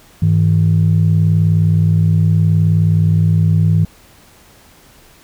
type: tone pair together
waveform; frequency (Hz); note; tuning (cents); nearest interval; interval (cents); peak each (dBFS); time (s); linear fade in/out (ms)
sine; 101 / 160.23; G#2 / E3; -48 / -49; minor sixth; 799; -11; 0.22-3.85; 5
effects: tanh soft clip ceiling -3 dBFS + pink hiss -46 dBFS RMS until 5.23 s